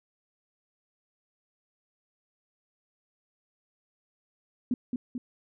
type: tone with echo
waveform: sine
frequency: 246.9 Hz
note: B3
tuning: in tune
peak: -23 dBFS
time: 4.71-4.74 s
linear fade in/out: 2 ms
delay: 220 ms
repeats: 2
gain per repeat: -4 dB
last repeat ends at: 5.18 s
effects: none